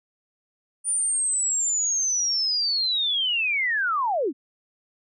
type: linear sweep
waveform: sine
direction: down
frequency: 9397 to 233.1 Hz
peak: -21 dBFS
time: 0.84-4.33 s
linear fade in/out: 50 ms
effects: none